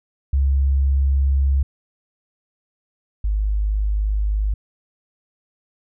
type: tone pair in turn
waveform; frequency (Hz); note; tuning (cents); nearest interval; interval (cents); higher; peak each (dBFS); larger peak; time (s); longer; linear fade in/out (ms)
sine; 68.3 / 51.51; C#2 / G#1; -25 / -13; perfect fourth; 488; first; -14 / -17; first; 0.33-1.63 / 3.24-4.54; neither; 5
effects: none